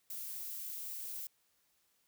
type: noise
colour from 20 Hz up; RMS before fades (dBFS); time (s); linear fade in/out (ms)
violet; -43; 0.1-1.27; 2
effects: white hiss -75 dBFS RMS until 2.07 s